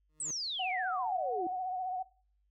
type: tone with exponential growth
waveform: 20% pulse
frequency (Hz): 154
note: D#3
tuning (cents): -17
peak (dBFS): -39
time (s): 0.09-0.31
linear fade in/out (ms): 2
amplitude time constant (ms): 46
type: exponential sweep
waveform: sine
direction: down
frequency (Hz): 8400 to 323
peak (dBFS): -34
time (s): 0.2-1.47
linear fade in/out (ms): 2
type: tone with vibrato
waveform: sine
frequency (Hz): 740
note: F#5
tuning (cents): 0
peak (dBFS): -33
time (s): 0.59-2.03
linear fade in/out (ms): 10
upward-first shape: sine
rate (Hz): 15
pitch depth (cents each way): 41
effects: noise-tail reverb RT60 0.5 s tail -22 dB re dry + added 50 Hz sine -70 dBFS peak until 2.5 s